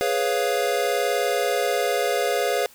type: chord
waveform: square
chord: C# dominant seventh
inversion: second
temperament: equal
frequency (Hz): 415.3 / 493.9 / 554.4 / 698.5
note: G#4 / B4 / C#5 / E#5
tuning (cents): 0 / 0 / 0 / 0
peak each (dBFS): -27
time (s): 0.01-2.66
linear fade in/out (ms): 0
effects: white hiss -51 dBFS RMS until 2.74 s